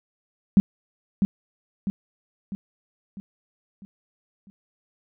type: tone with echo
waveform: sine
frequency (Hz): 197.8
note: G3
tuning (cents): +16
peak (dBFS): -10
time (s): 0.57-0.6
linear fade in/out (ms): 0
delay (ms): 650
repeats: 6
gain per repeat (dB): -6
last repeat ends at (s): 4.5
effects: none